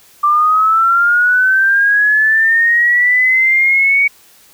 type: linear sweep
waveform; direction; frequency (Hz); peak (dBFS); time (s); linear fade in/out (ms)
sine; up; 1173 to 2253; -8; 0.23-4.08; 10
effects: white hiss -46 dBFS RMS until 4.53 s